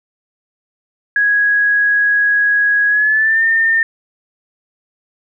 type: tone with pitch glide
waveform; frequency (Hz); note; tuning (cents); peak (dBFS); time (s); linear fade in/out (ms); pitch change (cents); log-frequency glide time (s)
sine; 1661.2 to 1811.6; G#6 to A#6; 0 to -50; -10; 1.16-3.83; 2; +150; 2.88-3.43
effects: none